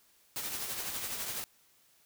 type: noise with tremolo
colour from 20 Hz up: white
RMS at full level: -36 dBFS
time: 0.36-1.44 s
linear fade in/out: 0 ms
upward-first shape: sine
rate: 12 Hz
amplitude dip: 40%
effects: white hiss -66 dBFS RMS until 2.05 s

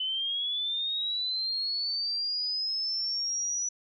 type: linear sweep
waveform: sine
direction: up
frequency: 3014 to 5920 Hz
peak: -28 dBFS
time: 0-3.69 s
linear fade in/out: 5 ms
effects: none

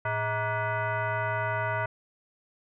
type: tone with frequency modulation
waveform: sine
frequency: 415.3 Hz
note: G#4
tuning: in tune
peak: -26 dBFS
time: 0.05-1.86 s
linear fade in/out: 5 ms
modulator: 527 Hz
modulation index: 2.7
effects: none

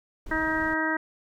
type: noise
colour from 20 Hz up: brown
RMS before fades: -40 dBFS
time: 0.26-0.74 s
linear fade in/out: 5 ms
type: harmonic tone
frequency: 316.4 Hz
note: D#4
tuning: 29 cents sharp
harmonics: 1 / 2 / 3 / 4 / 5 / 6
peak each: -29 / -34 / -32 / -35 / -29 / -30 dBFS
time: 0.31-0.97 s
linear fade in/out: 5 ms
effects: none

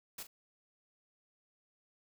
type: noise with echo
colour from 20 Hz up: white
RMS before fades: -44 dBFS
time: 0.18-0.23 s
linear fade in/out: 5 ms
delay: 40 ms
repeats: 1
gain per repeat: -11 dB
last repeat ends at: 0.27 s
effects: none

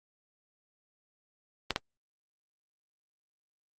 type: clicks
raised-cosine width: 0.2 ms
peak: -10 dBFS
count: 2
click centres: 1.707 / 1.761 s
effects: Opus 24 kbps

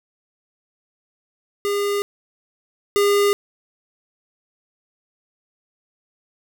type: tone pair in turn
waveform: square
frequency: 405.8 / 405.8 Hz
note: G#4 / G#4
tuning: -40 / -40 cents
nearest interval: unison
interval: 0 cents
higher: neither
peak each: -20 / -15 dBFS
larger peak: second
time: 1.65-2.02 / 2.96-3.33 s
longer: neither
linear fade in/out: 0 ms
effects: none

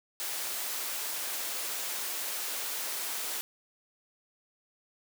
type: high-pass noise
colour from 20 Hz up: white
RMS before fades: -35 dBFS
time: 0.2-3.41 s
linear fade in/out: 0 ms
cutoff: 390 Hz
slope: 12 dB/octave
effects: none

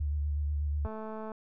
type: tone with vibrato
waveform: sine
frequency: 73.42 Hz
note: D2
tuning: in tune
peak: -28 dBFS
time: 0-0.87 s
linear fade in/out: 10 ms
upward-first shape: square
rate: 8.2 Hz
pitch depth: 27 cents each way
type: click train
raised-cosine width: 1 ms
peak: -28 dBFS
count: 103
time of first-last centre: 0.85-1.318 s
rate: 218 Hz
effects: none

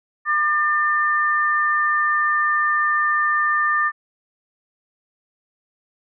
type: tone pair together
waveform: sine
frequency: 1200 / 1792.8 Hz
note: D6 / A6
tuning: +37 / +32 cents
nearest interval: perfect fifth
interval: 695 cents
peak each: -19 dBFS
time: 0.25-3.92 s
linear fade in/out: 50 ms
effects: none

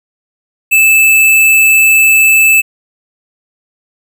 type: tone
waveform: square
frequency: 2627 Hz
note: E7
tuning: 7 cents flat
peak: -5 dBFS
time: 0.71-2.62 s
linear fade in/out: 20 ms
effects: none

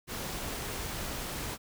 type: noise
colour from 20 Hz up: pink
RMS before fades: -37 dBFS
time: 0.07-1.58 s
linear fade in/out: 50 ms
effects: none

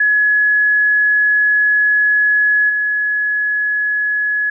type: tone with level steps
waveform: sine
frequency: 1692 Hz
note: G#6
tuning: 32 cents sharp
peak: -10 / -14 dBFS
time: 0-4.5 s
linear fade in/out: 5 ms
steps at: 2.69 s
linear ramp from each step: 10 ms
effects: none

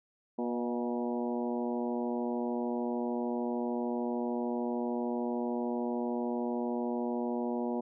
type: harmonic tone with a mistuned harmonic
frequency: 120 Hz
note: B2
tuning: 49 cents flat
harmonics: 2 / 3 / 4 / 5 / 6 / 7 / 8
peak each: -33 / -37 / -39 / -41 / -43 / -44 / -45 dBFS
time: 0.38-7.81 s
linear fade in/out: 10 ms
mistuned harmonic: 5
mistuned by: +38 cents
effects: none

